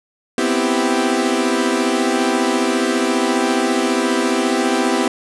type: chord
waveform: sawtooth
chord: C major seventh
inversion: third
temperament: equal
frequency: 246.9 / 261.6 / 329.6 / 392 Hz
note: B3 / C4 / E4 / G4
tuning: 0 / 0 / 0 / 0 cents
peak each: -17 dBFS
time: 0.38-5.08 s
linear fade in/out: 2 ms
effects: resampled to 24000 Hz + 8-bit